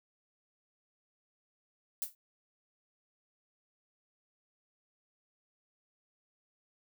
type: noise with exponential decay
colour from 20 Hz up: violet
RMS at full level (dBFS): -31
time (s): 2.02-2.15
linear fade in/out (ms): 1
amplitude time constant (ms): 27
effects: none